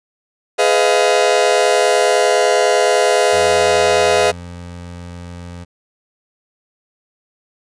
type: chord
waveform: 40% pulse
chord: F half-diminished seventh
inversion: first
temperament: just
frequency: 419.1 / 502.9 / 628.6 / 698.5 Hz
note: Ab4 / Cb5 / Eb5 / F5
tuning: +16 / +31 / +18 / 0 cents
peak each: -16 dBFS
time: 0.58-4.32 s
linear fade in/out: 20 ms
type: tone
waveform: 25% pulse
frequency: 87.31 Hz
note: F2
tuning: in tune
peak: -26 dBFS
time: 3.32-5.65 s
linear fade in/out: 20 ms
effects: resampled to 22050 Hz